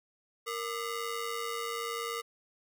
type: ring-modulated tone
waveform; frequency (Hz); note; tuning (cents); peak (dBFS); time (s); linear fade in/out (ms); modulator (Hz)
sawtooth; 830.6; G#5; 0; -27; 0.46-2.22; 20; 365
effects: none